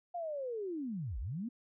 sine linear two-way sweep, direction down then up, 715 to 44 to 251 Hz, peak -36 dBFS, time 0.14-1.49 s, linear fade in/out 10 ms, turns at 1.19 s, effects none

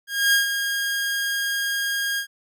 sawtooth tone with ADSR envelope, 1625 Hz, G#6, 38 cents flat, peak -11 dBFS, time 0.07-2.27 s, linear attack 260 ms, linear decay 130 ms, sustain -8 dB, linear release 89 ms, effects none

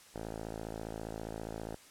5% pulse tone with low-pass filter, 54.9 Hz, A1, 3 cents flat, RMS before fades -42 dBFS, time 0.14-1.76 s, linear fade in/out 10 ms, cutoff 990 Hz, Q 1.3, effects white hiss -57 dBFS RMS until 1.9 s + low-pass 10000 Hz 12 dB/octave

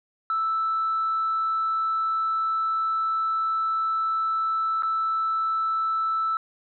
sine tone with dropouts, 1318.5 Hz, E6, in tune, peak -21 dBFS, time 0.3-6.37 s, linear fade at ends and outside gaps 1 ms, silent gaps 4.823-4.832 s, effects tanh soft clip ceiling -18 dBFS

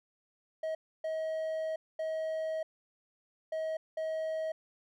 triangle tone bursts at uneven times, 636 Hz, D#5, 38 cents sharp, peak -30 dBFS, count 5, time 0.63-0.75 / 1.04-1.76 / 1.99-2.63 / 3.52-3.77 / 3.97-4.52 s, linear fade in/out 5 ms, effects none

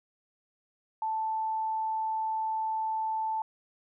sine tone, 880 Hz, A5, in tune, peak -28 dBFS, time 1.02-3.42 s, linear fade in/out 2 ms, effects none

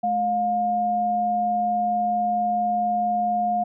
sine tone pair together, 213.4 / 711 Hz, G#3 / F5, +47 / +31 cents, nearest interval octave + major sixth, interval 2084 cents, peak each -30 / -20 dBFS, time 0.03-3.64 s, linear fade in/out 10 ms, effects none

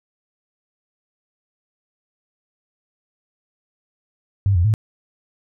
sine tone with pitch steps, 98.9 / 86.5 / 108.7 Hz, G2 / F2 / A2, +16 / -16 / -21 cents, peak -13 dBFS, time 4.46-4.739 s, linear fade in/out 0 ms, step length 93 ms, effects none

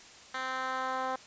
10% pulse tone with band-pass filter sweep, 260 Hz, C4, 11 cents flat, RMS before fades -34 dBFS, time 0.34-1.16 s, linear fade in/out 5 ms, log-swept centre 2000 to 810 Hz, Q 1.1, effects white hiss -52 dBFS RMS until 1.26 s + resampled to 16000 Hz

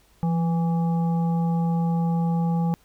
harmonic tone with a mistuned harmonic, 164.81 Hz, E3, in tune, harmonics 1 / 3 / 5 / 7, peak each -20 / -36 / -32 / -45 dBFS, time 0.23-2.74 s, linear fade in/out 0 ms, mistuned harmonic 1, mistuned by +52 cents, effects added 50 Hz sine -60 dBFS peak until 2.84 s + pink hiss -60 dBFS RMS until 2.84 s

